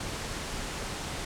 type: low-pass noise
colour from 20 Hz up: pink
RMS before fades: -36 dBFS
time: 0-1.25 s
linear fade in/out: 5 ms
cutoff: 9200 Hz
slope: 24 dB/octave
effects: none